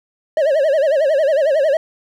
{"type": "tone with vibrato", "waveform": "triangle", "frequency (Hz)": 587.3, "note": "D5", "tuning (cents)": 0, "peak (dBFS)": -10, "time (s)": [0.37, 1.77], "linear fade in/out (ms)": 2, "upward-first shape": "sine", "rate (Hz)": 11, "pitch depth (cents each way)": 170, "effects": []}